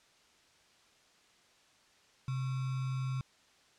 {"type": "tone with sample-and-hold", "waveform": "sine", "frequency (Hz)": 130.81, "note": "C3", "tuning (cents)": 0, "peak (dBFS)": -32, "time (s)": [2.28, 3.21], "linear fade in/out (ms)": 2, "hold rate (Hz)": 1225, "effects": ["white hiss -65 dBFS RMS until 3.78 s", "low-pass 6000 Hz 12 dB/octave"]}